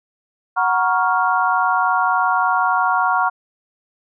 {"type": "chord", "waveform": "sine", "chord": "Gb major seventh", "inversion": "none", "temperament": "equal with one note detuned", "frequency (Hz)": [740, 945.3, 1108.7, 1396.9], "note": ["Gb5", "Bb5", "Db6", "F6"], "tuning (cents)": [0, 24, 0, 0], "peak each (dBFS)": -20, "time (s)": [0.56, 3.3], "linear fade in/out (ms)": 20, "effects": []}